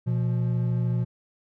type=tone pair together; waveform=triangle; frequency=121.43 / 174.61 Hz; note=B2 / F3; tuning=-29 / 0 cents; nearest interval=tritone; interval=629 cents; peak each=-21 / -27 dBFS; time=0.06-1.05 s; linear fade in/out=20 ms; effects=none